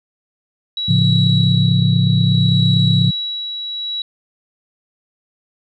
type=tone with tremolo; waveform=sine; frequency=3900 Hz; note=B7; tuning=23 cents flat; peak=-17 dBFS; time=0.77-4.02 s; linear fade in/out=2 ms; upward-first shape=sine; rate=0.62 Hz; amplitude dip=50%
type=chord; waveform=sine; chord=A augmented; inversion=none; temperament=equal; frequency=110 / 138.59 / 174.61 Hz; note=A2 / C#3 / E#3; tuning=0 / 0 / 0 cents; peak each=-15 dBFS; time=0.88-3.11 s; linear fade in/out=10 ms
effects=tanh soft clip ceiling -2 dBFS